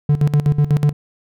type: tone with tremolo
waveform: triangle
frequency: 146.83 Hz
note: D3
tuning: in tune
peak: -8 dBFS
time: 0.09-0.93 s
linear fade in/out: 5 ms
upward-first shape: square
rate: 8.1 Hz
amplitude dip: 80%
effects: none